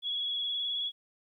sine tone with vibrato, 3362 Hz, G#7, 20 cents sharp, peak -30 dBFS, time 0.02-0.92 s, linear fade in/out 50 ms, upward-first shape triangle, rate 19 Hz, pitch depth 41 cents each way, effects 12-bit

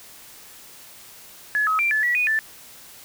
sine tone with pitch steps, 1702 / 1276 / 2361 / 1730 / 1938 / 2474 / 1762 Hz, G#6 / D#6 / D7 / A6 / B6 / D#7 / A6, +42 / +43 / +9 / -30 / -33 / -10 / +2 cents, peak -18 dBFS, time 1.55-2.39 s, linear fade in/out 0 ms, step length 120 ms, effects white hiss -45 dBFS RMS until 3.04 s

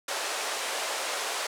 pink band-pass noise, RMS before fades -32 dBFS, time 0.08-1.47 s, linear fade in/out 5 ms, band 480 to 10000 Hz, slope 24 dB/octave, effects none

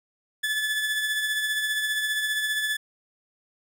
30% pulse tone with tremolo, 1729 Hz, A6, 31 cents flat, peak -20 dBFS, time 0.43-2.77 s, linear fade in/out 10 ms, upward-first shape triangle, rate 15 Hz, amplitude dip 45%, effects none

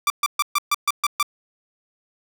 sawtooth tone bursts, 1174 Hz, D6, 1 cent flat, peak -13 dBFS, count 8, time 0.07-1.228 s, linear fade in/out 2 ms, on 31 ms, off 130 ms, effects none

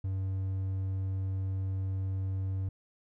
triangle tone, 95.5 Hz, G2, 45 cents flat, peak -28 dBFS, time 0.04-2.69 s, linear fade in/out 5 ms, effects none

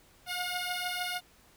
10% pulse beating tone pair, 716 / 722.6 Hz, F5 / F#5, +43 / -41 cents, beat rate 6.6 Hz, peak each -26 / -28 dBFS, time 0.26-1.21 s, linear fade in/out 50 ms, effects pink hiss -61 dBFS RMS until 1.56 s

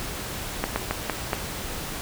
slowing click train, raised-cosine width 0.5 ms, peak -8 dBFS, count 5, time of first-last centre 0.64-1.332 s, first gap 120 ms, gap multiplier 1.25, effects pink hiss -33 dBFS RMS until 2.01 s

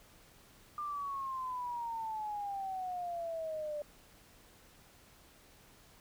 sine exponential sweep, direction down, 1202 to 587.3 Hz, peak -36 dBFS, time 0.78-3.82 s, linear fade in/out 2 ms, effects pink hiss -61 dBFS RMS until 6 s

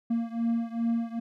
triangle beating tone pair, 230.6 / 233.1 Hz, A#3 / A#3, -19 / 0 cents, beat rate 2.5 Hz, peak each -26 / -28 dBFS, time 0.1-1.2 s, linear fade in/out 10 ms, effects none

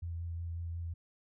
sine tone with vibrato, 84.5 Hz, E2, 43 cents sharp, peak -36 dBFS, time 0.02-0.94 s, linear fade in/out 10 ms, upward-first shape sine, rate 5.5 Hz, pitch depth 17 cents each way, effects none

